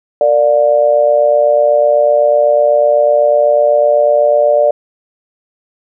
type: tone with amplitude modulation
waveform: sine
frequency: 587.3 Hz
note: D5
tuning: in tune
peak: -3 dBFS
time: 0.21-4.71 s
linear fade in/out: 2 ms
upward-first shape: sine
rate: 128 Hz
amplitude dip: 80%
effects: none